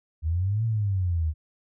sine exponential two-way sweep, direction up then down, 75.8 to 115.3 to 75.8 Hz, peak -22 dBFS, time 0.22-1.34 s, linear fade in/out 50 ms, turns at 0.65 s, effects none

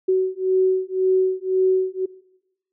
sine beating tone pair, 374.1 / 376 Hz, F#4 / F#4, +19 / +28 cents, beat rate 1.9 Hz, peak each -20 dBFS, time 0.08-2.06 s, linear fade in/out 10 ms, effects noise-tail reverb RT60 0.9 s tail -21 dB re dry

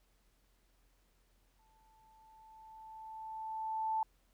sine tone with exponential growth, 880 Hz, A5, in tune, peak -30 dBFS, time 1.59-4.03 s, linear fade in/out 2 ms, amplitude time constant 530 ms, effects added 43 Hz sine -70 dBFS peak until 4.33 s + pink hiss -75 dBFS RMS until 4.33 s

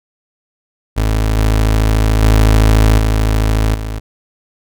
30% pulse tone with level steps, 53.7 Hz, A1, 41 cents flat, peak -9 / -7 / -4 / -8 / -17 dBFS, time 0.96-4 s, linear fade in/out 20 ms, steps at 1.37 / 2.22 / 2.98 / 3.74 s, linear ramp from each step 10 ms, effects none

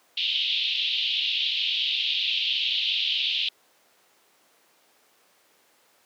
white band-pass noise, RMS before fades -26 dBFS, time 0.17-3.49 s, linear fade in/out 5 ms, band 2800 to 3700 Hz, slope 48 dB/octave, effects pink hiss -61 dBFS RMS until 6.05 s + high-pass 400 Hz 12 dB/octave

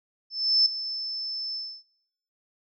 sine tone with ADSR envelope, 5274 Hz, E8, in tune, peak -16 dBFS, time 0.3-1.83 s, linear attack 360 ms, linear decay 4 ms, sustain -14 dB, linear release 280 ms, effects noise-tail reverb RT60 1.0 s tail -22 dB re dry

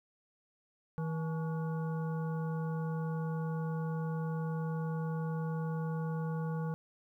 harmonic tone with a mistuned harmonic, 160.4 Hz, E3, 47 cents flat, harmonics 1 / 3 / 5 / 7 / 9, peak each -33 / -43 / -47 / -50 / -52 dBFS, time 0.98-6.74 s, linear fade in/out 0 ms, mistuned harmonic 5, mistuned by +100 cents, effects 12-bit

